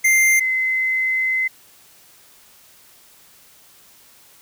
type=tone pair in turn; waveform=square / sine; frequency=2093 / 2052 Hz; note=C7 / C7; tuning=0 / -34 cents; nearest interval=unison; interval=34 cents; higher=first; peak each=-13 / -17 dBFS; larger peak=first; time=0.04-0.4 / 0.4-1.48 s; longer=second; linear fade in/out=10 ms; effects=white hiss -50 dBFS RMS until 4.41 s